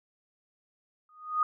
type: tone with exponential growth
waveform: sine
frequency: 1239 Hz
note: D#6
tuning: 8 cents flat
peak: -20 dBFS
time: 1.09-1.43 s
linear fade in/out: 2 ms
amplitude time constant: 73 ms
effects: none